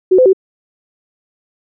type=tone with pitch steps; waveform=sine; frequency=371.8 / 511 / 380.3 Hz; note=F#4 / C5 / F#4; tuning=+8 / -41 / +48 cents; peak=-5 dBFS; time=0.11-0.332 s; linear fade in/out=10 ms; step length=74 ms; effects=none